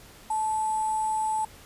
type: tone with sample-and-hold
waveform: sine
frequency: 870 Hz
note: A5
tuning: 20 cents flat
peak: -24 dBFS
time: 0.3-1.45 s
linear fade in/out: 5 ms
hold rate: 8820 Hz
effects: pink hiss -50 dBFS RMS until 1.65 s + resampled to 32000 Hz